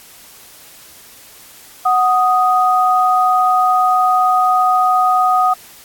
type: tone pair together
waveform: sine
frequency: 740 / 1244.5 Hz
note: F#5 / D#6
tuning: 0 / 0 cents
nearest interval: major sixth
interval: 900 cents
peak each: -13 / -13 dBFS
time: 1.85-5.54 s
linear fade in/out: 10 ms
effects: white hiss -41 dBFS RMS until 5.84 s + AAC 64 kbps